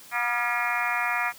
harmonic tone with a mistuned harmonic, 240.6 Hz, B3, 45 cents flat, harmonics 3 / 4 / 5 / 6 / 7 / 8 / 9 / 10, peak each -32 / -32 / -32 / -32 / -32 / -32 / -32 / -32 dBFS, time 0.11-1.33 s, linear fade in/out 50 ms, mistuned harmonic 6, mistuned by -60 cents, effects white hiss -48 dBFS RMS until 1.38 s + high-pass 60 Hz 12 dB/octave

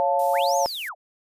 sine chord, Db augmented, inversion none, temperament equal, 554.4 / 698.5 / 880 Hz, Db5 / F5 / A5, 0 / 0 / 0 cents, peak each -23 dBFS, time 0-0.66 s, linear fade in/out 0 ms
violet noise, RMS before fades -38 dBFS, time 0.19-0.89 s, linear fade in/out 5 ms
sine linear two-way sweep, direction up then down, 543 to 6720 to 543 Hz, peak -29 dBFS, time 0.31-0.95 s, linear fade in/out 50 ms, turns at 0.57 s
effects resampled to 32000 Hz

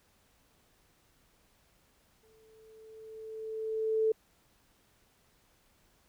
sine tone with exponential growth, 440 Hz, A4, in tune, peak -23 dBFS, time 2.23-4.12 s, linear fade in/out 5 ms, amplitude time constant 410 ms, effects pink hiss -68 dBFS RMS until 6.08 s

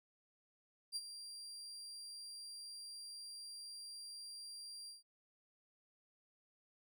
35% pulse tone with ADSR envelope, 4751 Hz, D8, 19 cents sharp, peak -36 dBFS, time 0.92-5.03 s, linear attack 40 ms, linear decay 40 ms, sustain -11 dB, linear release 150 ms, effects none

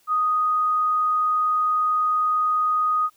sine tone, 1244.5 Hz, D#6, in tune, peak -18 dBFS, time 0.07-3.1 s, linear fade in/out 50 ms, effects white hiss -61 dBFS RMS until 3.16 s

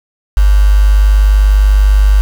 sine tone with quantisation, 50.2 Hz, G1, 42 cents sharp, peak -4 dBFS, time 0.37-2.21 s, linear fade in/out 0 ms, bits 4, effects none

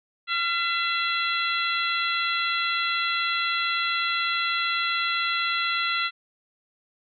harmonic tone with a mistuned harmonic, 673 Hz, E5, 36 cents sharp, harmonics 2 / 3 / 4 / 5 / 6, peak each -27 / -29 / -30 / -31 / -32 dBFS, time 0.27-6.11 s, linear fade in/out 50 ms, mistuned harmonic 2, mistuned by +36 cents, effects none

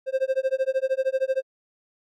triangle tone with tremolo, 528 Hz, C5, 16 cents sharp, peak -16 dBFS, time 0.06-1.43 s, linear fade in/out 50 ms, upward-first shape sine, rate 13 Hz, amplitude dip 100%, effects none

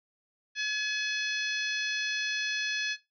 harmonic tone, 850 Hz, G#5, 40 cents sharp, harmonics 2 / 3 / 4 / 5 / 6 / 7, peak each -31 / -35 / -37 / -39 / -41 / -42 dBFS, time 0.55-2.97 s, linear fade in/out 50 ms, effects noise-tail reverb RT60 0.2 s tail -17 dB re dry

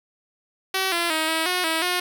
5% pulse tone with pitch steps, 380.8 / 341.7 / 316.5 / 322.3 / 362.2 / 323.3 / 359.2 Hz, F#4 / F4 / D#4 / E4 / F#4 / E4 / F4, +50 / -38 / +30 / -39 / -37 / -34 / +49 cents, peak -10 dBFS, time 0.74-2 s, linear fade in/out 5 ms, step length 180 ms, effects none

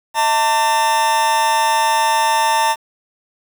40% pulse tone with amplitude modulation, 900 Hz, A5, 39 cents sharp, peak -9 dBFS, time 0.14-2.76 s, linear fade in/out 50 ms, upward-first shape sine, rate 253 Hz, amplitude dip 70%, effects 7-bit

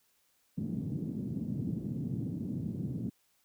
white band-pass noise, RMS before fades -36 dBFS, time 0.57-3.1 s, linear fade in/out 10 ms, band 110 to 240 Hz, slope 24 dB/octave, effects white hiss -72 dBFS RMS until 3.44 s

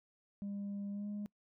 sine tone with pitch glide, 201.1 to 206.4 Hz, G3 to G#3, +44 to -10 cents, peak -36 dBFS, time 0.42-1.26 s, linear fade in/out 0 ms, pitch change +46 cents, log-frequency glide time 0.91-1.07 s, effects noise-tail reverb RT60 0.1 s tail -26 dB re dry + tanh soft clip ceiling -37 dBFS

